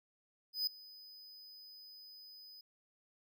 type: tone with ADSR envelope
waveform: square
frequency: 5000 Hz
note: D#8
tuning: 8 cents sharp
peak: -31 dBFS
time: 0.53-2.61 s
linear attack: 140 ms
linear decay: 4 ms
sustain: -22 dB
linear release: 4 ms
effects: none